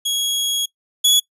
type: tone pair in turn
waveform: sawtooth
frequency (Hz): 3322 / 3382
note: G#7 / G#7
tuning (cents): 0 / +31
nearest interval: unison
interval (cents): 31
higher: second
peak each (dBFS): -15 / -8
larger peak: second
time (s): 0.05-0.66 / 1.04-1.2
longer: first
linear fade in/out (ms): 10
effects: noise-tail reverb RT60 0.1 s tail -22 dB re dry + resampled to 32000 Hz